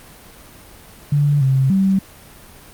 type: tone with pitch steps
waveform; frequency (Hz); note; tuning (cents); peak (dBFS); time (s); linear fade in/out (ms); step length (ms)
sine; 145 / 133.4 / 192.9; D3 / C3 / G3; -22 / +34 / -28; -12; 1.12-1.99; 5; 290
effects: pink hiss -42 dBFS RMS until 2.73 s + Opus 32 kbps